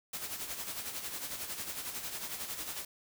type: noise with tremolo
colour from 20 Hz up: white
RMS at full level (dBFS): -38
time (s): 0.13-2.85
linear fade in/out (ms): 5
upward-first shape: sine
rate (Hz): 11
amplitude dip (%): 55
effects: none